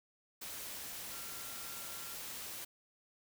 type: tone in noise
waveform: sine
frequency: 1374 Hz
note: F6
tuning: 29 cents flat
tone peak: -56 dBFS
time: 1.11-2.15 s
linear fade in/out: 10 ms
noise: white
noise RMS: -45 dBFS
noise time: 0.41-2.65 s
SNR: -14 dB
effects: none